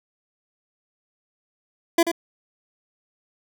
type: tone with echo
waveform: 25% pulse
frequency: 336.9 Hz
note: E4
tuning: 38 cents sharp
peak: -10 dBFS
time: 1.98-2.03 s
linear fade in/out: 5 ms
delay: 86 ms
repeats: 1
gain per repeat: -8 dB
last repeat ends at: 2.116 s
effects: none